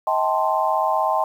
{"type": "chord", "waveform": "sine", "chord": "A half-diminished seventh", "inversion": "second", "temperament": "equal with one note detuned", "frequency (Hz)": [636.1, 784, 880, 1046.5], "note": ["Eb5", "G5", "A5", "C6"], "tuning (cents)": [38, 0, 0, 0], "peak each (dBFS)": -23, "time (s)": [0.07, 1.24], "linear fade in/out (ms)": 2, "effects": ["8-bit"]}